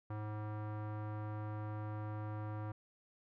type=tone with low-pass filter; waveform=square; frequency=106.4 Hz; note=G#2; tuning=42 cents sharp; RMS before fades=-42 dBFS; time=0.1-2.72 s; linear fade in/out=5 ms; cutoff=1200 Hz; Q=1.8; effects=none